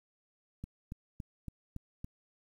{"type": "click train", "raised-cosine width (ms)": 5, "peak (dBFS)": -28, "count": 6, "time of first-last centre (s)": [0.64, 2.044], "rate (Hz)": 3.56, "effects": ["10-bit"]}